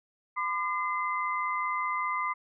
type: tone cluster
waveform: sine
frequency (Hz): 1014 / 1199 / 2059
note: B5 / D6 / C7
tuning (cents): +45 / +36 / -28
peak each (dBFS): -32 / -31 / -34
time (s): 0.36-2.34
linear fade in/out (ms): 20
effects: none